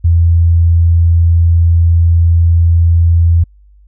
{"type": "tone", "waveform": "sine", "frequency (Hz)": 84.2, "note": "E2", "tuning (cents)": 37, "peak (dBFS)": -5, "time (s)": [0.04, 3.44], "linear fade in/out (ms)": 10, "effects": ["added 50 Hz sine -40 dBFS peak until 3.87 s"]}